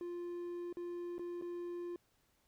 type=tone with dropouts; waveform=triangle; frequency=349.2 Hz; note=F4; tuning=in tune; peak=-38 dBFS; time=0.01-1.96 s; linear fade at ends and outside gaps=1 ms; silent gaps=0.727-0.77 / 1.182-1.194 / 1.413-1.422 s; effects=pink hiss -75 dBFS RMS until 2.47 s